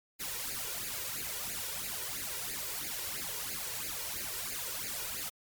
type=noise with flanger; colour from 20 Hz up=white; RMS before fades=-38 dBFS; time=0.19-5.3 s; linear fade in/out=20 ms; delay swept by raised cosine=0.43 to 2.13 ms; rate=3 Hz; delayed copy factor=+0.8; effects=MP3 96 kbps